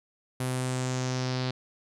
sawtooth tone with low-pass filter sweep, 128 Hz, C3, 38 cents flat, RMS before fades -30 dBFS, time 0.4-1.51 s, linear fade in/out 5 ms, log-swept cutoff 11000 to 4300 Hz, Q 3.3, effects none

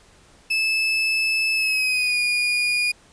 35% pulse tone with pitch glide, 2617 to 2442 Hz, E7 to D#7, -13 to -33 cents, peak -17 dBFS, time 0.5-2.92 s, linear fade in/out 10 ms, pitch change -120 cents, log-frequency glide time 1.54-2.2 s, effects pink hiss -53 dBFS RMS until 3.12 s + resampled to 22050 Hz

